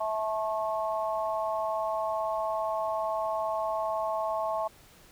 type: harmonic tone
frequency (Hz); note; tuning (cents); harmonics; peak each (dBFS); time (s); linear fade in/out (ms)
217.6; A3; -19; 3 / 4 / 5; -30 / -33 / -34; 0-4.68; 10
effects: pink hiss -56 dBFS RMS until 5.11 s